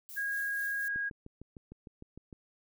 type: noise with tremolo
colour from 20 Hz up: violet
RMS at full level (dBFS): -45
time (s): 0.09-0.88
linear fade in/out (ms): 0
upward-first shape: triangle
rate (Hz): 4.1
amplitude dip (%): 50
type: tone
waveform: sine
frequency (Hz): 1638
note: G#6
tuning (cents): -24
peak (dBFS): -31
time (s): 0.16-1.1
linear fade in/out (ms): 20
type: click train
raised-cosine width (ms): 3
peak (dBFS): -34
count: 10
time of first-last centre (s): 0.96-2.328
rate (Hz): 6.58
effects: none